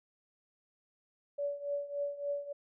sine tone with tremolo, 572 Hz, D5, 46 cents flat, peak -30 dBFS, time 1.38-2.53 s, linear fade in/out 10 ms, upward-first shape triangle, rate 3.5 Hz, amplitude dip 85%, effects none

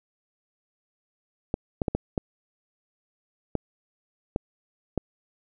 clicks, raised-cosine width 2 ms, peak -11 dBFS, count 8, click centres 1.541 / 1.818 / 1.882 / 1.95 / 2.178 / 3.553 / 4.361 / 4.977 s, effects none

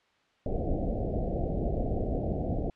pink low-pass noise, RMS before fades -30 dBFS, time 0.46-2.7 s, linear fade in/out 2 ms, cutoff 740 Hz, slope 96 dB/octave, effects white hiss -67 dBFS RMS until 2.75 s + low-pass 3000 Hz 12 dB/octave

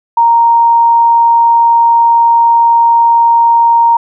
sine tone, 931 Hz, A#5, 2 cents flat, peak -4 dBFS, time 0.17-3.97 s, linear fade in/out 5 ms, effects none

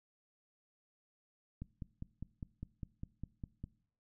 click train, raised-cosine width 5 ms, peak -30 dBFS, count 11, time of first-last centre 1.62-3.64 s, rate 4.95 Hz, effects noise-tail reverb RT60 0.6 s tail -21 dB re dry

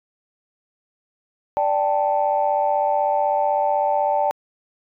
sine chord, D suspended fourth, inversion none, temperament equal, 587.3 / 784 / 880 Hz, D5 / G5 / A5, 0 / 0 / 0 cents, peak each -21 dBFS, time 1.57-4.31 s, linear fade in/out 0 ms, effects tanh soft clip ceiling -8 dBFS

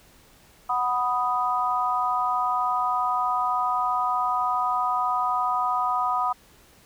sine chord, B major, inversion second, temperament equal, 740 / 987.8 / 1244.5 Hz, F#5 / B5 / D#6, 0 / 0 / 0 cents, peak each -27 / -26 / -25 dBFS, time 0.69-6.33 s, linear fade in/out 10 ms, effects pink hiss -55 dBFS RMS until 6.85 s

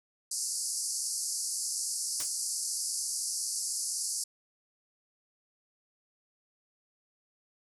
white band-pass noise, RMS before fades -34 dBFS, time 0.31-4.24 s, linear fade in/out 5 ms, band 4600 to 11000 Hz, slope 96 dB/octave
white noise with exponential decay, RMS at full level -34 dBFS, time 2.2-2.31 s, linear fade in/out 2 ms, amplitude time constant 23 ms
effects none

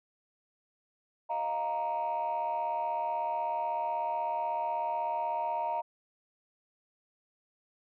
sine chord, Eb suspended second, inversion none, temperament equal, 622.3 / 698.5 / 932.3 Hz, Eb5 / F5 / Bb5, 0 / 0 / 0 cents, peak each -36 / -34 / -30 dBFS, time 1.29-5.82 s, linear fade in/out 20 ms, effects tanh soft clip ceiling -25 dBFS

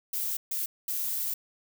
violet noise bursts at uneven times, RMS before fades -31 dBFS, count 3, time 0.13-0.37 / 0.51-0.66 / 0.88-1.34 s, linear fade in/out 5 ms, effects none

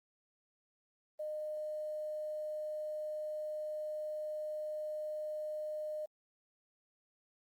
sine tone with quantisation, 611 Hz, D#5, 32 cents flat, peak -37 dBFS, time 1.19-6.06 s, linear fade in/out 10 ms, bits 11, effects Opus 32 kbps

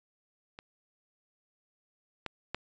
clicks, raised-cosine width 0.3 ms, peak -28 / -19 / -17 dBFS, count 3, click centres 0.589 / 2.263 / 2.546 s, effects resampled to 16000 Hz

